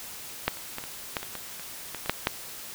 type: clicks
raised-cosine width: 0.3 ms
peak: -6 / -25 / -17 / -21 / -11 / -19 / -19 / -24 / -18 / -19 / -6 / -6 dBFS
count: 12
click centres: 0.48 / 0.571 / 0.784 / 0.839 / 1.168 / 1.23 / 1.353 / 1.596 / 1.947 / 2.06 / 2.096 / 2.271 s
effects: white hiss -41 dBFS RMS until 2.74 s